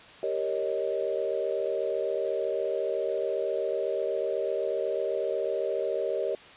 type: chord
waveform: sine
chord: Eb dominant seventh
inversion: first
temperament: equal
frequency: 392 / 466.2 / 554.4 / 622.3 Hz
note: G4 / Bb4 / Db5 / Eb5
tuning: 0 / 0 / 0 / 0 cents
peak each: -32 dBFS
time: 0.23-6.35 s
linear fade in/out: 2 ms
effects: white hiss -49 dBFS RMS until 6.56 s + resampled to 8000 Hz